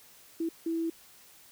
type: tone bursts at uneven times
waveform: sine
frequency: 329.6 Hz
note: E4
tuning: in tune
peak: -28 dBFS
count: 2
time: 0.4-0.49 / 0.66-0.9 s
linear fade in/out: 5 ms
effects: white hiss -56 dBFS RMS until 1.51 s